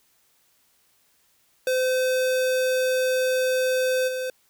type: tone with level steps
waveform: square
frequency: 513 Hz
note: C5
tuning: 34 cents flat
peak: -21 / -27 dBFS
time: 1.67-4.3 s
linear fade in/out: 2 ms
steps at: 4.07 s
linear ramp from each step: 20 ms
effects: white hiss -64 dBFS RMS until 4.49 s